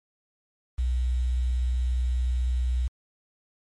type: tone with quantisation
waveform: sine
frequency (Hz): 62.1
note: B1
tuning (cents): +10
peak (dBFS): -22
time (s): 0.78-2.88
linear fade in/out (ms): 10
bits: 8
effects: MP3 48 kbps